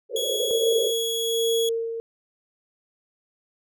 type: band-pass noise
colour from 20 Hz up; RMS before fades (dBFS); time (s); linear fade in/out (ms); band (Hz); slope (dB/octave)
pink; -28; 0.09-0.94; 50; 410 to 550; 96
type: tone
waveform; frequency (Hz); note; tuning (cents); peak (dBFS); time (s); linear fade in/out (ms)
sawtooth; 3346; G#7; +12; -23; 0.16-1.69; 2
type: tone with tremolo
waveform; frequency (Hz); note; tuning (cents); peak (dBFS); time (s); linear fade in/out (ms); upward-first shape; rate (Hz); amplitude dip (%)
sine; 457.4; A#4; -33; -20; 0.51-2; 0; sine; 1.2; 60
effects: none